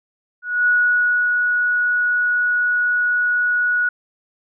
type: tone with ADSR envelope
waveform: sine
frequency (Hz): 1462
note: F#6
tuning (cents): -21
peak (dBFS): -12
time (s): 0.42-3.89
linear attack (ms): 250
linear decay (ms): 620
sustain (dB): -3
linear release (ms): 4
effects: none